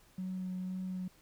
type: tone with vibrato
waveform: triangle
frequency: 185 Hz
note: F#3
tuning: in tune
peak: -32 dBFS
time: 0.18-1.08 s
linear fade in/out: 5 ms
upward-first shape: sine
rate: 2 Hz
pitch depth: 11 cents each way
effects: tanh soft clip ceiling -33 dBFS + pink hiss -64 dBFS RMS until 1.21 s